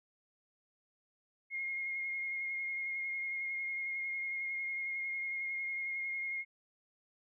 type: tone with vibrato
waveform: sine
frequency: 2144 Hz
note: C7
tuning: 42 cents sharp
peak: -35 dBFS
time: 1.5-6.45 s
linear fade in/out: 50 ms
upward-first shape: sine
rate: 11 Hz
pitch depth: 17 cents each way
effects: none